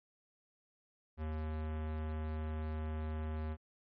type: tone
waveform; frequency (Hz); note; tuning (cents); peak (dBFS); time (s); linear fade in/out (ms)
square; 77.9; D#2; +3; -37; 1.17-3.57; 50
effects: low-pass 2000 Hz 12 dB/octave + MP3 32 kbps